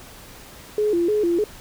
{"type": "tone with vibrato", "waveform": "sine", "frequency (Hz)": 380.6, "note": "F#4", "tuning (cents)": 49, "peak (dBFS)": -17, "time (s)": [0.78, 1.44], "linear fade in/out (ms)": 2, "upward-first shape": "square", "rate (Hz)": 3.3, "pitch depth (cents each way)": 180, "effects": ["pink hiss -43 dBFS RMS until 1.6 s"]}